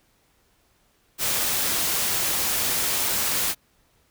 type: noise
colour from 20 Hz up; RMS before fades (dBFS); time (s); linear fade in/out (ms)
white; -24; 1.18-3.55; 50
effects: pink hiss -64 dBFS RMS until 4.1 s